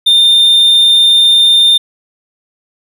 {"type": "tone", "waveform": "triangle", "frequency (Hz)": 3614, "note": "A7", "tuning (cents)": 46, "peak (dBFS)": -3, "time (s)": [0.06, 1.78], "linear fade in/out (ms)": 10, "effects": []}